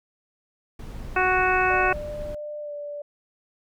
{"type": "noise", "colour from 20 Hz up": "brown", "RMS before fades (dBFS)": -36, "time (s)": [0.79, 2.35], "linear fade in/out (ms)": 5}
{"type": "harmonic tone", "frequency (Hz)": 370, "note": "F#4", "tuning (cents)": 0, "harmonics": [1, 2, 3, 4, 5, 6, 7], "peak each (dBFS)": [-26, -24, -26, -24, -30, -34, -27], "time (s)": [1.16, 1.93], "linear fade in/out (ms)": 5}
{"type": "tone with pitch glide", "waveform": "sine", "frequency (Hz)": [596, 583.7], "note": ["D5", "D5"], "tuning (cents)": [25, -11], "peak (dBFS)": -31, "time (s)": [1.7, 3.02], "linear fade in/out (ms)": 5, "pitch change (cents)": -36, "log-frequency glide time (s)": [2.6, 2.73]}
{"effects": []}